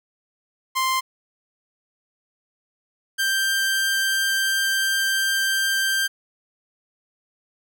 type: tone pair in turn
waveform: sawtooth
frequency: 1046.5 / 1575.7 Hz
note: C6 / G6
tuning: 0 / +9 cents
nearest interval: perfect fifth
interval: 709 cents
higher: second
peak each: -16 dBFS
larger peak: neither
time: 0.75-1.01 / 3.18-6.08 s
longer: second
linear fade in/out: 20 ms
effects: none